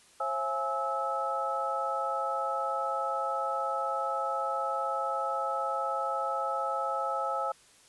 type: tone cluster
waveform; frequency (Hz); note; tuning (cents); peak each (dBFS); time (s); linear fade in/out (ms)
sine; 537 / 676 / 836 / 1302; C5 / E5 / G#5 / E6; +45 / +43 / +11 / -22; -35 / -37 / -34 / -32; 0.2-7.52; 5
effects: white hiss -59 dBFS RMS until 7.88 s + resampled to 24000 Hz